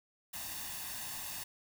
white noise with comb filter, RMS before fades -42 dBFS, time 0.33-1.44 s, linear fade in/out 10 ms, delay 1.1 ms, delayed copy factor +0.65, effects none

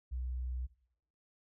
sine tone, 62.7 Hz, B1, 27 cents sharp, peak -34 dBFS, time 0.11-0.67 s, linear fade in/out 20 ms, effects noise-tail reverb RT60 0.7 s tail -20 dB re dry + tanh soft clip ceiling -31 dBFS

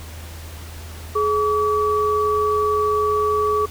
sine tone pair together, 422.9 / 1143.4 Hz, G#4 / D6, +31 / -47 cents, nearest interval octave + perfect fourth, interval 1722 cents, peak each -19 dBFS, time 1.15-3.66 s, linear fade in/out 10 ms, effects added 80 Hz sine -34 dBFS peak until 3.7 s + pink hiss -40 dBFS RMS until 3.7 s

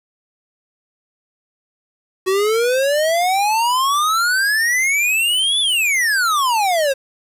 square exponential two-way sweep, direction up then down, 370 to 3520 to 523 Hz, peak -15 dBFS, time 2.26-6.94 s, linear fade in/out 20 ms, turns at 5.6 s, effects resampled to 32000 Hz + 7-bit

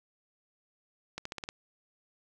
accelerating click train, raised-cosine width 0.2 ms, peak -20 dBFS, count 6, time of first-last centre 1.18-1.489 s, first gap 74 ms, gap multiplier 0.91, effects none

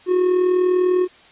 triangle tone with amplitude modulation, 363.8 Hz, F#4, 29 cents flat, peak -10 dBFS, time 0.06-1.08 s, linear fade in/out 50 ms, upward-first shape sine, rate 40 Hz, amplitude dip 50%, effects white hiss -48 dBFS RMS until 1.31 s + resampled to 8000 Hz

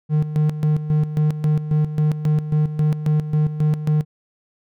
triangle tone with tremolo, 152.3 Hz, D#3, 37 cents flat, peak -12 dBFS, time 0.09-4.05 s, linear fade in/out 50 ms, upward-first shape square, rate 3.7 Hz, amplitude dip 70%, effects none

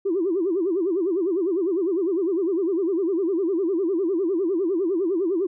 sine tone with vibrato, 360 Hz, F#4, 47 cents flat, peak -19 dBFS, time 0.05-5.47 s, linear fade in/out 10 ms, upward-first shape sine, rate 9.9 Hz, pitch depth 200 cents each way, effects tanh soft clip ceiling -15 dBFS

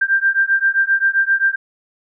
sine beating tone pair, 1579 / 1586.6 Hz, G6 / G6, +12 / +20 cents, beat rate 7.6 Hz, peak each -16 dBFS, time 0.01-1.56 s, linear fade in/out 10 ms, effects none

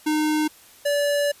square tone pair in turn, 306.4 / 577.3 Hz, D#4 / D5, -27 / -30 cents, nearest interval major seventh, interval 1097 cents, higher second, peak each -20 dBFS, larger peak neither, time 0.06-0.48 / 0.85-1.32 s, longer second, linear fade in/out 10 ms, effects white hiss -50 dBFS RMS until 1.4 s + resampled to 32000 Hz

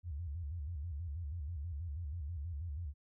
sine tone with vibrato, 78.7 Hz, D#2, 20 cents sharp, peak -38 dBFS, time 0.03-2.94 s, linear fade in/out 50 ms, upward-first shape square, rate 6.2 Hz, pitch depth 170 cents each way, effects none

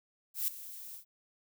violet noise with ADSR envelope, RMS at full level -30 dBFS, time 0.34-1.05 s, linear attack 140 ms, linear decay 3 ms, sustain -16 dB, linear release 100 ms, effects none

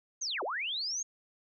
sine linear two-way sweep, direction down then up, 6645 to 331.5 to 6645 Hz, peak -32 dBFS, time 0.21-1.03 s, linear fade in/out 10 ms, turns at 0.43 s, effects none

